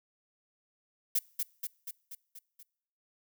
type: noise with echo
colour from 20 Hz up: violet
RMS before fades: -28 dBFS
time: 1.15-1.19 s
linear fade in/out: 5 ms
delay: 240 ms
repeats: 6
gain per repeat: -4 dB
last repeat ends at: 2.63 s
effects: noise-tail reverb RT60 0.8 s tail -25 dB re dry